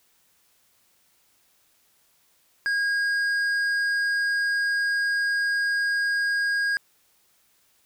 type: tone with tanh clipping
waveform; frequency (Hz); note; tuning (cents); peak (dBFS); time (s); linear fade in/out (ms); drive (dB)
triangle; 1632; G#6; -31; -23; 2.66-6.77; 0; 12
effects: white hiss -64 dBFS RMS until 7.85 s